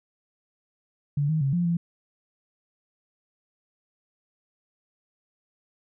sine tone with pitch steps, 144.1 / 157.3 / 136.8 / 174.5 / 170.2 Hz, D3 / D#3 / C#3 / F3 / F3, -33 / +19 / -23 / -1 / -44 cents, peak -21 dBFS, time 1.17-1.77 s, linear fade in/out 5 ms, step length 120 ms, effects none

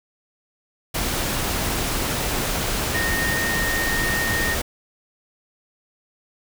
sine tone in noise, 1846 Hz, A#6, 17 cents flat, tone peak -23 dBFS, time 2.94-4.55 s, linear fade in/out 10 ms, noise pink, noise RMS -24 dBFS, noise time 0.94-4.62 s, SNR -2 dB, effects none

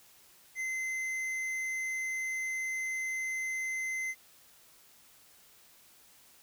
triangle tone with tanh clipping, 2061 Hz, C7, 27 cents flat, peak -34 dBFS, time 0.55-4.15 s, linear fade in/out 50 ms, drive 14 dB, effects white hiss -60 dBFS RMS until 6.42 s

